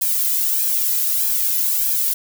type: noise with flanger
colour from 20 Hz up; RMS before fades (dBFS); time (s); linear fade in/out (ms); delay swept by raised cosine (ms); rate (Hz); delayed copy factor
violet; -19; 0.01-2.14; 10; 1.2 to 2.01; 1.6; +0.95
effects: none